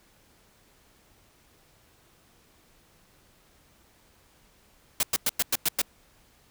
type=noise bursts; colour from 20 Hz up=white; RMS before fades=-24 dBFS; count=7; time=5-5.817 s; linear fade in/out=2 ms; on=31 ms; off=100 ms; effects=pink hiss -61 dBFS RMS until 6.5 s